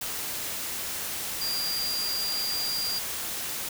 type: tone in noise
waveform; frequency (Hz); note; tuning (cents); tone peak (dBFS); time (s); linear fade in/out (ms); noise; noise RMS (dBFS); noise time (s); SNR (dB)
sine; 4775; D8; +28; -28; 1.41-2.99; 5; white; -33; 0.01-3.69; +2
effects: none